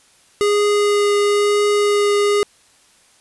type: tone with vibrato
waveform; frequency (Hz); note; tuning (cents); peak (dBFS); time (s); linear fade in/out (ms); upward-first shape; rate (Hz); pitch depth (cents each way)
square; 411.2; G#4; -17; -14; 0.41-2.43; 0; triangle; 1; 9
effects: white hiss -53 dBFS RMS until 3.2 s + resampled to 24000 Hz